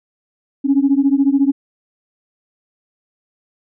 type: beating tone pair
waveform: sine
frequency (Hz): 270.7 / 284.7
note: C#4 / C#4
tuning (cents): -41 / +46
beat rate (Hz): 14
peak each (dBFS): -13 / -14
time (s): 0.64-1.52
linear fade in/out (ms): 20
effects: tanh soft clip ceiling -4 dBFS